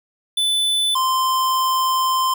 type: tone pair in turn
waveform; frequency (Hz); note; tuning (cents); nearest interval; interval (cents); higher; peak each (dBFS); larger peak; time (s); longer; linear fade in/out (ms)
square; 3500 / 1040.6; A7 / C6; -10 / -10; octave + major sixth; 2100; first; -17; neither; 0.37-0.95 / 0.95-2.34; second; 5
effects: none